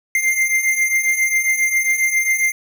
square beating tone pair, 2093 / 2100.4 Hz, C7 / C7, 0 / +6 cents, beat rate 7.4 Hz, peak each -22 / -17 dBFS, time 0.15-2.52 s, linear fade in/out 2 ms, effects none

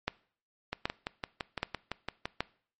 two click trains, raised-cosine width 0.3 ms, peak -17 / -13 dBFS, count 10 / 4, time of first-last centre 0.73-2.255 / 0.08-2.406 s, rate 5.9 / 1.29 Hz, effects noise-tail reverb RT60 0.5 s tail -21 dB re dry + MP3 32 kbps

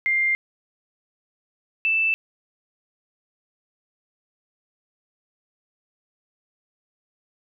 sine tone pair in turn, 2100 / 2646 Hz, C7 / E7, +6 / +6 cents, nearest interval major third, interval 400 cents, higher second, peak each -18 dBFS, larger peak neither, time 0.06-0.35 / 1.85-2.14 s, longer neither, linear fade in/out 0 ms, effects none

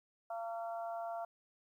harmonic tone, 228.3 Hz, A#3, 36 cents flat, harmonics 3 / 4 / 5 / 6, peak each -39 / -48 / -53 / -51 dBFS, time 0.3-1.25 s, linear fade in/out 5 ms, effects 12-bit

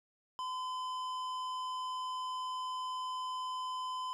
sine tone with tanh clipping, 1018 Hz, C6, 48 cents flat, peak -38 dBFS, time 0.39-4.13 s, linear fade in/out 0 ms, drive 13 dB, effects none

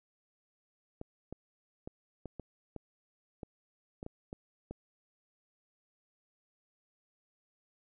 clicks, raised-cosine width 2 ms, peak -28 dBFS, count 11, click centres 1.014 / 1.326 / 1.875 / 2.257 / 2.397 / 2.763 / 3.432 / 4.029 / 4.064 / 4.329 / 4.71 s, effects none

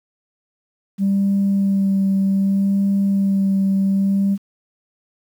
sine tone with vibrato, 196 Hz, G3, in tune, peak -13 dBFS, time 0.98-4.38 s, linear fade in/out 50 ms, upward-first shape sine, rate 0.65 Hz, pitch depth 17 cents each way, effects tanh soft clip ceiling -11 dBFS + 8-bit

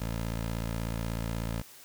15% pulse tone, 56.4 Hz, A1, 44 cents sharp, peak -25 dBFS, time 0-1.62 s, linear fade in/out 10 ms, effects white hiss -52 dBFS RMS until 1.84 s

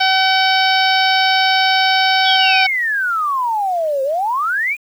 harmonic tone, 760 Hz, F#5, 46 cents sharp, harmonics 1 / 2 / 3 / 4 / 5 / 6 / 7, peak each -15 / -18 / -20 / -21 / -22 / -23 / -23 dBFS, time 0-2.67 s, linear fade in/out 10 ms
sine exponential two-way sweep, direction down then up, 3520 to 523.3 to 2520 Hz, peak -15 dBFS, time 2.24-4.77 s, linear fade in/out 50 ms, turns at 4.03 s
effects 7-bit

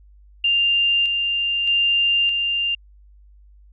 sine tone with tremolo, 2794 Hz, F7, in tune, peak -15 dBFS, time 0.44-2.75 s, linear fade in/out 5 ms, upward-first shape square, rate 0.81 Hz, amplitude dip 35%, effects added 50 Hz sine -46 dBFS peak until 3.72 s

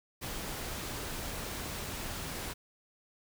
pink noise, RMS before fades -39 dBFS, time 0.21-2.54 s, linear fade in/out 20 ms, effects none

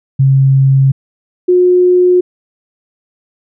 sine tone pair in turn, 135.1 / 360.7 Hz, C#3 / F#4, -44 / -44 cents, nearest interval octave + perfect fourth, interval 1700 cents, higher second, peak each -5 dBFS, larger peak neither, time 0.19-0.92 / 1.48-2.21 s, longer neither, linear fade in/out 10 ms, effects none

